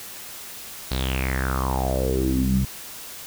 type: tone with low-pass filter sweep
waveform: sawtooth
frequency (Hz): 65.41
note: C2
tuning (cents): 0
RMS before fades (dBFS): -23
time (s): 0.91-2.65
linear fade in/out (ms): 5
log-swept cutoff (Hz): 4300 to 160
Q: 6.7
effects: white hiss -38 dBFS RMS until 3.26 s